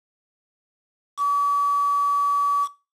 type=tone with quantisation; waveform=sine; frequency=1143 Hz; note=D6; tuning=47 cents flat; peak=-18 dBFS; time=1.17-2.68 s; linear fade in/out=50 ms; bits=6; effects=noise-tail reverb RT60 0.3 s tail -18 dB re dry + low-pass 9000 Hz 12 dB/octave